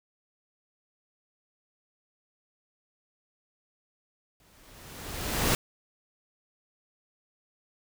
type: noise with exponential growth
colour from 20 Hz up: pink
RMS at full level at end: -23 dBFS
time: 4.4-5.55 s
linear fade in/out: 1 ms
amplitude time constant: 250 ms
effects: none